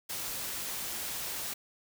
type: noise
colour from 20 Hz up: white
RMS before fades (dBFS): -37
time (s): 0.09-1.54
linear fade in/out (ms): 10
effects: none